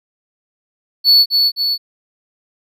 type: tone with echo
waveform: triangle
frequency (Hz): 4435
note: C#8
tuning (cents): 0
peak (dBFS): -5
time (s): 1.04-1.26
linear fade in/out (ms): 50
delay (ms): 260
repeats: 2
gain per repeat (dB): -4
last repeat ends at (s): 1.78
effects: none